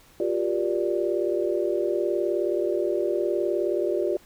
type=chord; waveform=sine; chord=G minor seventh; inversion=third; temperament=just; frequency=352.8 / 392 / 470.4 / 588 Hz; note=F4 / G4 / Bb4 / D5; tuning=+18 / 0 / +16 / +2 cents; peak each=-26 / -27 / -32 / -28 dBFS; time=0.2-4.17 s; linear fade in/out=2 ms; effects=pink hiss -55 dBFS RMS until 4.25 s